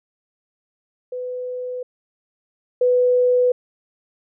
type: tone pair in turn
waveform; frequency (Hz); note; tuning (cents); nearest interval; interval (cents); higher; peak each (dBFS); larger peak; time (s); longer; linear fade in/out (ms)
sine; 500 / 496.5; B4 / B4; +21 / +9; unison; 12; first; -25 / -13; second; 1.12-1.83 / 2.81-3.52; neither; 5
effects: none